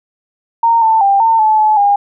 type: tone with pitch steps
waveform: sine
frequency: 923 / 889 / 793 / 904 / 866 / 859 / 810 Hz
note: A#5 / A5 / G5 / A5 / A5 / A5 / G#5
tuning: -17 / +18 / +20 / +47 / -28 / -42 / -43 cents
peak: -7 dBFS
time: 0.63-1.96 s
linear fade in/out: 5 ms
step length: 190 ms
effects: none